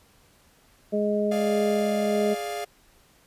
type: harmonic tone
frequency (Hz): 208.4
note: G#3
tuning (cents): +6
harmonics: 1 / 2 / 3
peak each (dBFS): -26 / -26 / -26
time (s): 0.92-2.35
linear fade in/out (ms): 20
type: chord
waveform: 45% pulse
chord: D diminished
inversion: second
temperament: equal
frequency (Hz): 415.3 / 587.3 / 698.5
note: Ab4 / D5 / F5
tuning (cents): 0 / 0 / 0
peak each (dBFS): -34 / -37 / -32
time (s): 1.31-2.65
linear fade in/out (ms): 10
effects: pink hiss -59 dBFS RMS until 3.26 s + resampled to 32000 Hz